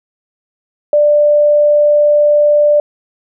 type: tone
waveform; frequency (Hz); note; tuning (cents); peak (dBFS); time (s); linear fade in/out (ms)
sine; 591; D5; +11; -6; 0.93-2.8; 2
effects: none